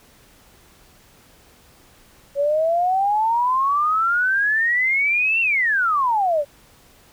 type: exponential two-way sweep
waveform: sine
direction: up then down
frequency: 554.4 to 2749 to 554.4 Hz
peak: -16 dBFS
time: 2.35-6.45 s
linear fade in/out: 50 ms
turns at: 5.41 s
effects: pink hiss -52 dBFS RMS until 7.12 s